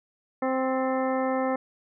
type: harmonic tone with a mistuned harmonic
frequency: 261.6 Hz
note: C4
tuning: in tune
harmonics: 1 / 2 / 3 / 4 / 5 / 7 / 8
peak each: -28 / -27 / -31 / -35 / -36 / -39 / -43 dBFS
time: 0.42-1.56 s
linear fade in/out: 5 ms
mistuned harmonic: 7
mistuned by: -42 cents
effects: none